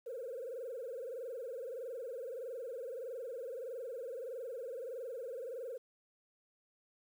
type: tone with frequency modulation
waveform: sine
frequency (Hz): 493.9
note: B4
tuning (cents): 0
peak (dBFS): -39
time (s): 0.06-5.78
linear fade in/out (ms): 10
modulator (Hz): 21.6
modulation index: 2.1
effects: tanh soft clip ceiling -36 dBFS + 11-bit